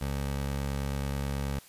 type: tone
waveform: 20% pulse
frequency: 69.3 Hz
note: C#2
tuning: in tune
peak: -25 dBFS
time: 0.01-1.59 s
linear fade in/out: 5 ms
effects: white hiss -54 dBFS RMS until 1.68 s + resampled to 32000 Hz